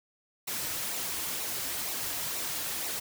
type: noise with flanger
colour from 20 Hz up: white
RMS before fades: -34 dBFS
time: 0.47-3 s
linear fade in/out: 10 ms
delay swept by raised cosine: 0.61 to 5.21 ms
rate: 2.1 Hz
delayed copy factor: -0.5
effects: none